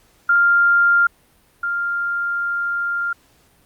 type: tone pair in turn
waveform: sine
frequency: 1396.9 / 1396.9 Hz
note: F6 / F6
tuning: 0 / 0 cents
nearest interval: unison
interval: 0 cents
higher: neither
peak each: -11 / -19 dBFS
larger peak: first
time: 0.29-1.07 / 1.63-3.13 s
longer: second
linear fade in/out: 5 ms
effects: pink hiss -56 dBFS RMS until 3.65 s + Opus 48 kbps